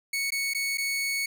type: tone with dropouts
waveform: sawtooth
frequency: 2217 Hz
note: C#7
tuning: in tune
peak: -23 dBFS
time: 0.13-1.26 s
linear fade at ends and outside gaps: 5 ms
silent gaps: 0.305-0.32 / 0.536-0.547 / 0.774-0.781 s
effects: none